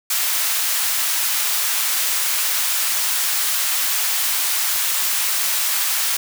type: high-pass noise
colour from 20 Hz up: white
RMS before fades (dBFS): -20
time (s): 0.1-6.17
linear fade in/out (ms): 5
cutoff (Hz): 990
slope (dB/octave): 12
effects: none